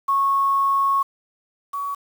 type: tone pair in turn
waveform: sine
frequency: 1100 / 1127.7 Hz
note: C#6 / C#6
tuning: -14 / +29 cents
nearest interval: unison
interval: 43 cents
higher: second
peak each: -16 / -24 dBFS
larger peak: first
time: 0.08-1.03 / 1.73-1.95 s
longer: first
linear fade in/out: 10 ms
effects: 7-bit